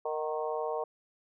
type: harmonic tone with a mistuned harmonic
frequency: 155.1 Hz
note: D#3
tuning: 5 cents flat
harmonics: 3 / 4 / 5 / 6 / 7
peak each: -34 / -36 / -38 / -40 / -41 dBFS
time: 0.05-0.84 s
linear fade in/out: 5 ms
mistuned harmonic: 5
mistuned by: -40 cents
effects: none